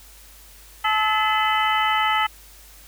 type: harmonic tone with a mistuned harmonic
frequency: 432.5 Hz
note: A4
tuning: 30 cents flat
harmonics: 2 / 3 / 4 / 5 / 6 / 7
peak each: -22 / -22 / -31 / -25 / -33 / -27 dBFS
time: 0.84-2.27 s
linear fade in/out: 10 ms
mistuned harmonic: 5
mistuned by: -110 cents
effects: added 50 Hz sine -48 dBFS peak until 2.87 s + white hiss -48 dBFS RMS until 2.87 s